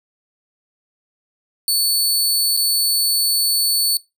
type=tone with dropouts; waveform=20% pulse; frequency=4460 Hz; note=C#8; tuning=10 cents sharp; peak=-9 dBFS; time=1.68-3.97 s; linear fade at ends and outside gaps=1 ms; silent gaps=2.567-2.573 s; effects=noise-tail reverb RT60 0.2 s tail -19 dB re dry